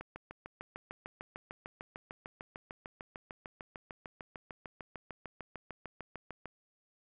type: click train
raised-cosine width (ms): 0.5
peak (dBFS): -28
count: 44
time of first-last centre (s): 0.01-6.457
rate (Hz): 6.67
effects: none